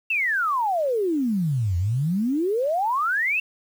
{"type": "exponential two-way sweep", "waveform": "sine", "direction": "down then up", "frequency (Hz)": [2741, 84.3, 2741], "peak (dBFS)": -20, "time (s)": [0.1, 3.4], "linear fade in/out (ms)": 5, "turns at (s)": 1.77, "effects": ["8-bit"]}